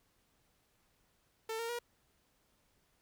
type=tone with pitch steps; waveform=sawtooth; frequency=446.1 / 461.6 / 477.6 Hz; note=A4 / A#4 / A#4; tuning=+24 / -17 / +42 cents; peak=-33 dBFS; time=1.49-1.79 s; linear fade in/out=5 ms; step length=100 ms; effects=pink hiss -74 dBFS RMS until 3.01 s